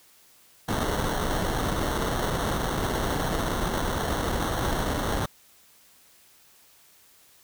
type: noise with sample-and-hold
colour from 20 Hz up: pink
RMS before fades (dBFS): -27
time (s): 0.68-5.26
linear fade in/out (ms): 5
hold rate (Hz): 2450
effects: white hiss -57 dBFS RMS until 7.43 s